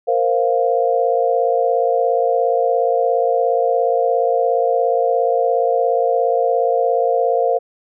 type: chord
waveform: sine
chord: Bb suspended second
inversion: none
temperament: equal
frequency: 466.2 / 523.3 / 698.5 Hz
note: Bb4 / C5 / F5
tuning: 0 / 0 / 0 cents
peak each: -18 dBFS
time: 0.07-7.59 s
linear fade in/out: 20 ms
effects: none